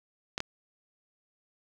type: clicks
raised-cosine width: 0.2 ms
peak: -14 dBFS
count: 2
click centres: 0.379 / 0.404 s
effects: none